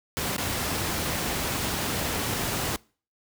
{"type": "noise with dropouts", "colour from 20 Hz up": "pink", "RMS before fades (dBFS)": -28, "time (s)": [0.17, 2.76], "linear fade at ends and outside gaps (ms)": 0, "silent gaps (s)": [0.365, 0.381], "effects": ["noise-tail reverb RT60 0.4 s tail -24 dB re dry", "high-pass 60 Hz 12 dB/octave"]}